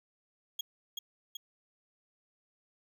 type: tone with echo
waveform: 35% pulse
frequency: 3300 Hz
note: G#7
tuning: 12 cents flat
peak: -31 dBFS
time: 0.59-0.61 s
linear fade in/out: 5 ms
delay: 380 ms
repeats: 2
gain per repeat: -3 dB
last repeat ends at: 1.37 s
effects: none